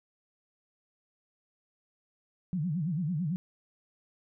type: tone with vibrato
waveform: sine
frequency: 164.81 Hz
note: E3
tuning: in tune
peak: -28 dBFS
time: 2.53-3.36 s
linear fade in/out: 0 ms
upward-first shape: sine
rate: 9 Hz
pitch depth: 230 cents each way
effects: none